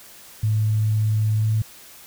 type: tone with pitch glide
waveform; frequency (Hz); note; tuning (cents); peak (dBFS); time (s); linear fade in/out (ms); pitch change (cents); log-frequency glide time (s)
sine; 107.9 to 109.41; A2 to A2; -33 to -9; -17; 0.43-1.62; 5; +24; 1.35-1.47
effects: white hiss -45 dBFS RMS until 2.06 s